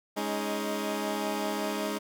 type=chord; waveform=15% pulse; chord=Ab suspended fourth; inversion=none; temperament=equal with one note detuned; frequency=207.7 / 277.2 / 314.2 Hz; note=Ab3 / Db4 / Eb4; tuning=0 / 0 / +17 cents; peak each=-26 / -30 / -28 dBFS; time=0.16-1.99 s; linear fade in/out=20 ms; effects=none